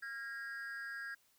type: tone with amplitude modulation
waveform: triangle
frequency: 1631 Hz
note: G#6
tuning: 32 cents flat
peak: -36 dBFS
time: 0.02-1.15 s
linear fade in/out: 10 ms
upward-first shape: sine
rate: 249 Hz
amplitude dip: 85%
effects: white hiss -72 dBFS RMS until 1.38 s